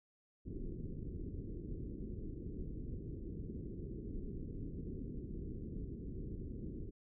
pink low-pass noise, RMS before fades -44 dBFS, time 0.45-6.91 s, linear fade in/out 20 ms, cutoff 410 Hz, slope 48 dB/octave, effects none

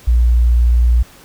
sine tone, 59.4 Hz, A#1, 33 cents sharp, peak -8 dBFS, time 0.07-1.03 s, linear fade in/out 10 ms, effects pink hiss -43 dBFS RMS until 1.24 s

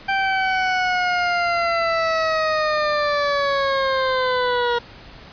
20% pulse linear sweep, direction down, 784 to 474.5 Hz, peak -13 dBFS, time 0.08-4.79 s, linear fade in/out 10 ms, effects pink hiss -42 dBFS RMS until 5.32 s + resampled to 11025 Hz

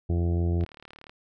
harmonic tone, 85.8 Hz, F2, 30 cents flat, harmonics 1 / 2 / 3 / 4 / 5 / 6 / 7 / 8 / 9, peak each -23 / -31 / -40 / -33 / -40 / -49 / -47 / -45 / -52 dBFS, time 0.09-0.65 s, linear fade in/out 10 ms
click train, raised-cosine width 0.3 ms, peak -30 dBFS, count 19, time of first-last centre 0.61-1.095 s, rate 37.1 Hz
effects none

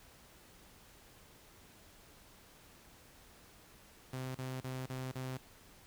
sawtooth tone bursts, 129.6 Hz, C3, 16 cents flat, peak -35 dBFS, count 5, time 4.13-5.374 s, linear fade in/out 5 ms, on 220 ms, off 36 ms, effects pink hiss -60 dBFS RMS until 5.86 s

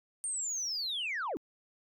sine linear sweep, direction down, 8870 to 245.2 Hz, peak -31 dBFS, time 0.24-1.37 s, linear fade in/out 0 ms, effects tanh soft clip ceiling -30 dBFS

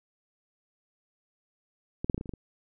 clicks, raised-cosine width 3 ms, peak -18 / -11 / -15 / -20 / -23 / -30 / -20 / -27 dBFS, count 8, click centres 2.045 / 2.098 / 2.145 / 2.179 / 2.211 / 2.258 / 2.293 / 2.337 s, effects none

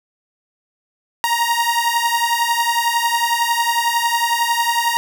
sawtooth beating tone pair, 932.3 / 943.3 Hz, A#5 / A#5, 0 / +20 cents, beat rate 11 Hz, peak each -15 dBFS, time 1.24-4.97 s, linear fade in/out 0 ms, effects none

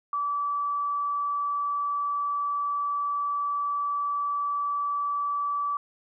sine tone, 1154 Hz, D6, 31 cents flat, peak -25 dBFS, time 0.13-5.77 s, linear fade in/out 2 ms, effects none

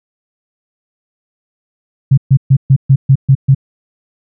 sine tone bursts, 135 Hz, C#3, 45 cents flat, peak -3 dBFS, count 8, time 2.11-3.548 s, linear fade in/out 10 ms, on 66 ms, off 130 ms, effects none

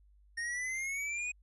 square exponential sweep, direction up, 1839 to 2502 Hz, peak -35 dBFS, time 0.37-1.32 s, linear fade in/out 10 ms, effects added 50 Hz sine -60 dBFS peak until 1.42 s + resampled to 24000 Hz

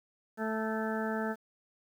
harmonic tone with a mistuned harmonic, 220 Hz, A3, in tune, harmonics 1 / 2 / 3 / 4 / 6 / 7 / 8, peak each -34 / -37 / -39 / -40 / -42 / -42 / -43 dBFS, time 0.37-1.36 s, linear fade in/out 50 ms, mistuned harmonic 8, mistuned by -16 cents, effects 10-bit

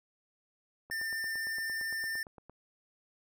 click train, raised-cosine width 1 ms, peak -36 dBFS, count 15, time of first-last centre 0.9-2.496 s, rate 8.77 Hz
square tone, 1796 Hz, A6, 35 cents sharp, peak -34 dBFS, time 0.91-2.23 s, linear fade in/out 2 ms
effects none

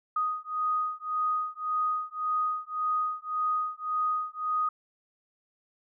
sine beating tone pair, 1244.5 / 1246.3 Hz, D#6 / D#6, 0 / +2 cents, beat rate 1.8 Hz, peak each -30 dBFS, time 0.16-4.69 s, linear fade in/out 5 ms, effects none

